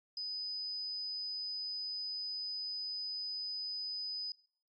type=tone; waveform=sine; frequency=4998 Hz; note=D#8; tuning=7 cents sharp; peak=-37 dBFS; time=0.17-4.32 s; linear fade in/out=2 ms; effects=noise-tail reverb RT60 0.5 s tail -18 dB re dry + AAC 48 kbps